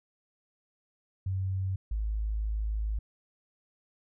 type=tone pair in turn; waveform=sine; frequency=95 / 53.32 Hz; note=F#2 / G#1; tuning=+46 / +46 cents; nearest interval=minor seventh; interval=1000 cents; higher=first; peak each=-28 dBFS; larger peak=neither; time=1.26-1.76 / 1.91-2.99 s; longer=second; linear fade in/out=5 ms; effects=none